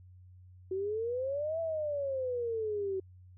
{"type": "exponential two-way sweep", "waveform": "sine", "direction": "up then down", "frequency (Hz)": [370, 666, 375.5], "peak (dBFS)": -31, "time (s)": [0.71, 3], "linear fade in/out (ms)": 5, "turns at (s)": 1.6, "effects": ["added 91 Hz sine -52 dBFS peak until 3.37 s"]}